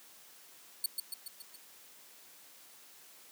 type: tone with echo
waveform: 5% pulse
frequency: 4435 Hz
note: C#8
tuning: in tune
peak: -22 dBFS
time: 0.84-0.86 s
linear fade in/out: 2 ms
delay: 140 ms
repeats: 5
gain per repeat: -4 dB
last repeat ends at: 1.56 s
effects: white hiss -57 dBFS RMS until 3.31 s + high-pass 200 Hz 12 dB/octave